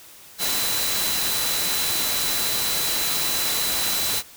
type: tone in noise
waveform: sine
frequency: 4001 Hz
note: B7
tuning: 22 cents sharp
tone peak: -28 dBFS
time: 0.38-4.23 s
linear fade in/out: 50 ms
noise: white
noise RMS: -24 dBFS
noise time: 0.38-4.23 s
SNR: -7 dB
effects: white hiss -46 dBFS RMS until 4.36 s